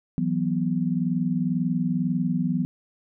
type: chord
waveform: sine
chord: E suspended second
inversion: none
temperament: equal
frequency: 164.81 / 185 / 246.9 Hz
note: E3 / F#3 / B3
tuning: 0 / 0 / 0 cents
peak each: -26 dBFS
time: 0.18-2.65 s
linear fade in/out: 0 ms
effects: none